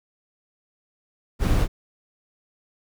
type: noise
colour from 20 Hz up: brown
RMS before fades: -19 dBFS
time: 1.39-1.68 s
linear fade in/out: 50 ms
effects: none